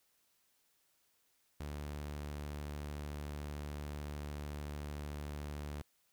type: tone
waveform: sawtooth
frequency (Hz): 73.5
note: D2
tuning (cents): +2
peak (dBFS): -37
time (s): 1.6-5.82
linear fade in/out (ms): 5
effects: white hiss -75 dBFS RMS until 6.12 s